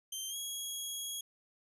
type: tone with pitch glide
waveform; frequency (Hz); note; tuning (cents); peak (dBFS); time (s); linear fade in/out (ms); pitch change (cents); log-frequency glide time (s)
15% pulse; 3136 to 3313; G7 to G#7; 0 to -5; -31; 0.12-1.21; 5; +95; 0.29-0.36
effects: resampled to 32000 Hz